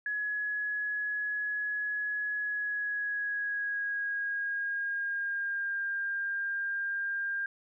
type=tone with pitch glide; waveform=sine; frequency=1686 to 1601.5 Hz; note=G#6 to G6; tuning=+26 to +37 cents; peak=-30 dBFS; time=0.06-7.46 s; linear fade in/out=2 ms; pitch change=-89 cents; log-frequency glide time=2.37-5.81 s; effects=none